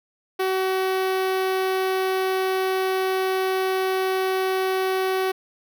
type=tone with notch filter; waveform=sawtooth; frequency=377.7 Hz; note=F#4; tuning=36 cents sharp; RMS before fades=-23 dBFS; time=0.39-5.32 s; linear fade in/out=10 ms; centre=7300 Hz; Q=0.89; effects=none